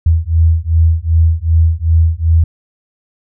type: beating tone pair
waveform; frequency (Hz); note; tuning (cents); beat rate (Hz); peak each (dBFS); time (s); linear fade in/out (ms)
sine; 80.5 / 83.1; E2 / E2; -41 / +15; 2.6; -11; 0.06-2.44; 5
effects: none